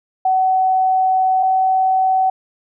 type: tone pair in turn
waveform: sine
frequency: 753 / 756.2 Hz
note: F#5 / F#5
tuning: +30 / +38 cents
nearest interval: unison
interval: 8 cents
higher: second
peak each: -12 dBFS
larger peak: neither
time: 0.25-1.43 / 1.43-2.3 s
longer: first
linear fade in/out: 5 ms
effects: none